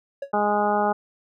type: tone with exponential decay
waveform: triangle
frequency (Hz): 557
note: C#5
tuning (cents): +8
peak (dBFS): -22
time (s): 0.22-0.32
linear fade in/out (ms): 5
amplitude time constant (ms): 21
type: harmonic tone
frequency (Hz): 207.3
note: G#3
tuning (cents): -3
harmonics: 1 / 2 / 3 / 4 / 5 / 6 / 7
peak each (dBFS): -28 / -27 / -26 / -22 / -33 / -29 / -33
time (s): 0.33-0.93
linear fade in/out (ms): 10
effects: none